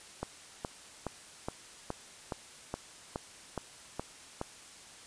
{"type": "click train", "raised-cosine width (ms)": 1, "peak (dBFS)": -20, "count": 11, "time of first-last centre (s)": [0.23, 4.414], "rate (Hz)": 2.39, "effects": ["white hiss -52 dBFS RMS until 5.06 s", "resampled to 22050 Hz"]}